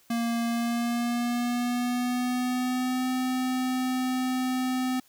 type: tone with pitch glide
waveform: square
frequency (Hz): 233.1 to 255.7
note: A#3 to C4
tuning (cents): 0 to -40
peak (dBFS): -26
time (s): 0.1-5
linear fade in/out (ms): 5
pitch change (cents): +160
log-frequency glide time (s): 0.46-3.09
effects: white hiss -61 dBFS RMS until 5.08 s